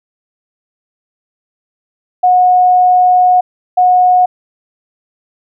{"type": "tone bursts at uneven times", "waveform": "sine", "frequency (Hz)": 728, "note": "F#5", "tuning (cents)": -28, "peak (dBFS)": -5, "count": 2, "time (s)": [[2.23, 3.41], [3.77, 4.26]], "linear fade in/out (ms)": 10, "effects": []}